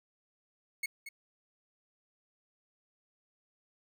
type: tone with echo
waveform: 40% pulse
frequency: 2191 Hz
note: C#7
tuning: 21 cents flat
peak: -31 dBFS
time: 0.83-0.86 s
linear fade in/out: 5 ms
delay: 230 ms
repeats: 1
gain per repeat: -10 dB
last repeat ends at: 1.09 s
effects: none